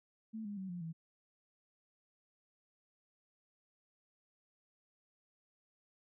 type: tone with pitch steps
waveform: sine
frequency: 220.7 / 204.7 / 189.92 / 176.18 / 163.44 Hz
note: A3 / G#3 / F#3 / F3 / E3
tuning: +5 / -25 / +45 / +15 / -14 cents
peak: -40 dBFS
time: 0.33-0.93 s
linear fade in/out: 20 ms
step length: 120 ms
effects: none